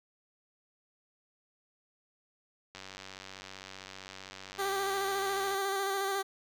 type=click train; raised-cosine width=0.2 ms; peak=-27 dBFS; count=268; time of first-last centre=2.75-5.546 s; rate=95.5 Hz
type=tone with vibrato; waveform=15% pulse; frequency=392 Hz; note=G4; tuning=in tune; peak=-24 dBFS; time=4.58-6.23 s; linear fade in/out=20 ms; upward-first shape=square; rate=14 Hz; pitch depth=24 cents each way
effects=none